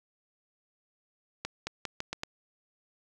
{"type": "accelerating click train", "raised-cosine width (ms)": 0.2, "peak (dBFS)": -16, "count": 6, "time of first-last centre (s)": [1.45, 2.234], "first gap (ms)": 220, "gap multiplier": 0.83, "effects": []}